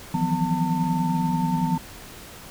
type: tone cluster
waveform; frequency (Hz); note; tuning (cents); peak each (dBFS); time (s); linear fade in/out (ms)
sine; 161.3 / 171.9 / 182 / 249.1 / 899; E3 / F3 / F#3 / B3 / A5; -37 / -27 / -28 / +15 / +37; -27; 0.14-1.78; 5
effects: pink hiss -42 dBFS RMS until 2.5 s